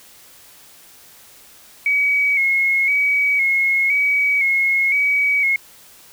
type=tone with vibrato; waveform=sine; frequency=2217 Hz; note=C#7; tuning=in tune; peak=-14 dBFS; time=1.86-5.56 s; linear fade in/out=2 ms; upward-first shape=square; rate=0.98 Hz; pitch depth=40 cents each way; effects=white hiss -46 dBFS RMS until 6.12 s